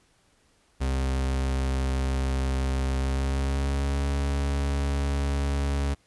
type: tone with pitch glide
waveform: 40% pulse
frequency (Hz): 66.2 to 70.02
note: C2 to C#2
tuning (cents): +21 to +18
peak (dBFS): -23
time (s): 0.8-5.95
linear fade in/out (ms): 20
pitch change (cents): +97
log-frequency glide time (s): 2.93-4.06
effects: pink hiss -64 dBFS RMS until 6.06 s + resampled to 24000 Hz